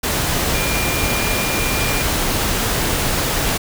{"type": "tone in noise", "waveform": "sine", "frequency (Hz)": 2399, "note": "D7", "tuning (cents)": 36, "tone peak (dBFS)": -25, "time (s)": [0.54, 2.03], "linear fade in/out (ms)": 10, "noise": "pink", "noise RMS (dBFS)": -19, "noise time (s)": [0.03, 3.58], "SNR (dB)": -9, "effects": []}